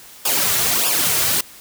white noise with flanger, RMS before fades -18 dBFS, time 0.25-1.41 s, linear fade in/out 5 ms, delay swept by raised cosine 0.49 to 3.99 ms, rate 1.6 Hz, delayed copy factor -0.85, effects white hiss -42 dBFS RMS until 1.6 s

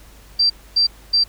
sine tone bursts, 4700 Hz, D8, 1 cent sharp, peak -12 dBFS, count 3, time 0.39-1.24 s, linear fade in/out 10 ms, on 110 ms, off 260 ms, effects added 50 Hz sine -44 dBFS peak until 1.28 s + pink hiss -48 dBFS RMS until 1.28 s

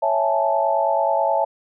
sine chord, A major seventh, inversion first, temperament equal, 554.4 / 659.3 / 830.6 / 880 Hz, C#5 / E5 / G#5 / A5, 0 / 0 / 0 / 0 cents, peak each -23 / -21 / -25 / -21 dBFS, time 0.02-1.45 s, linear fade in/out 10 ms, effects none

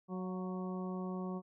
harmonic tone with a mistuned harmonic, 185 Hz, F#3, in tune, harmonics 1 / 2 / 3 / 4 / 5 / 6, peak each -38 / -44 / -50 / -51 / -53 / -50 dBFS, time 0.08-1.42 s, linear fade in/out 50 ms, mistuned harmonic 4, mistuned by -35 cents, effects none

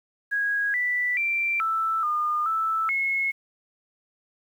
sine tone with pitch steps, 1649 / 1973 / 2354 / 1322 / 1215 / 1317 / 2176 Hz, G#6 / B6 / D7 / E6 / D#6 / E6 / C#7, -13 / -2 / +3 / +5 / -42 / -2 / -33 cents, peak -22 dBFS, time 0.31-3.32 s, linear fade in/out 20 ms, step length 430 ms, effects 9-bit

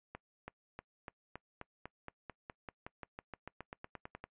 accelerating click train, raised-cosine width 0.5 ms, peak -29 dBFS, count 23, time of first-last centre 0.15-4.24 s, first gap 330 ms, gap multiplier 0.94, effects noise-tail reverb RT60 0.1 s tail -23 dB re dry + resampled to 8000 Hz

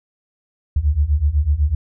sine beating tone pair, 69.3 / 77.3 Hz, C#2 / D#2, 0 / -11 cents, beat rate 8 Hz, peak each -18 / -16 dBFS, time 0.76-1.75 s, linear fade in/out 5 ms, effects none

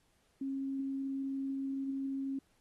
sine tone, 271.1 Hz, C#4, 38 cents flat, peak -34 dBFS, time 0.41-2.39 s, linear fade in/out 5 ms, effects pink hiss -73 dBFS RMS until 2.6 s + AAC 32 kbps

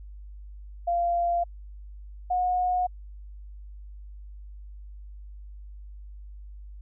sine tone pair in turn, 692 / 725.1 Hz, F5 / F#5, -16 / -35 cents, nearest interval minor second, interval 81 cents, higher second, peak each -22 dBFS, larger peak neither, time 0.87-1.44 / 2.3-2.87 s, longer neither, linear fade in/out 10 ms, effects added 50 Hz sine -40 dBFS peak until 6.81 s

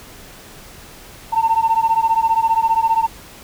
sine beating tone pair, 895 / 910 Hz, A5 / A#5, +29 / -42 cents, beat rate 15 Hz, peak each -15 dBFS, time 1.32-3.07 s, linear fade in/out 20 ms, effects tanh soft clip ceiling -8 dBFS + pink hiss -40 dBFS RMS until 3.43 s

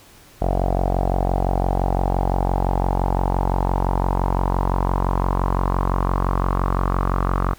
sawtooth tone with low-pass filter sweep, 45.84 Hz, F#1, 15 cents flat, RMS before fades -20 dBFS, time 0.41-7.54 s, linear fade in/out 10 ms, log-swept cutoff 700 to 1200 Hz, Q 5.1, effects pink hiss -48 dBFS RMS until 7.58 s

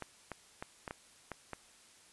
clicks, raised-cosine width 0.5 ms, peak -25 dBFS, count 7, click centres 0.023 / 0.317 / 0.625 / 0.878 / 0.909 / 1.317 / 1.533 s, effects white hiss -61 dBFS RMS until 2.12 s + resampled to 24000 Hz

